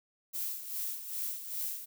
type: noise with tremolo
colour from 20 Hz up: violet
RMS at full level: -35 dBFS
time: 0.33-1.86 s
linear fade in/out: 20 ms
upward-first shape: sine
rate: 2.5 Hz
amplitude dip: 65%
effects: none